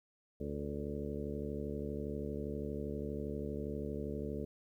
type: harmonic tone with a mistuned harmonic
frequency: 72.5 Hz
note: D2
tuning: 22 cents flat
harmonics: 1 / 2 / 3 / 4 / 5 / 6 / 7 / 8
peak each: -44 / -45 / -43 / -46 / -47 / -43 / -51 / -50 dBFS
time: 0.4-4.45 s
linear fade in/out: 5 ms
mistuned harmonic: 7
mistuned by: -37 cents
effects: 12-bit